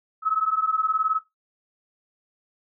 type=beating tone pair; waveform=sine; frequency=1278 / 1297 Hz; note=D#6 / E6; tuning=+46 / -28 cents; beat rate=19 Hz; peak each=-24 / -23 dBFS; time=0.22-1.21 s; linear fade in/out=50 ms; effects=noise-tail reverb RT60 0.2 s tail -20 dB re dry